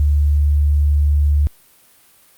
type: tone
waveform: sine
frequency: 73.1 Hz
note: D2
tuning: 7 cents flat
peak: -11 dBFS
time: 0-1.47 s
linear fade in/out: 0 ms
effects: white hiss -51 dBFS RMS until 2.37 s + Opus 48 kbps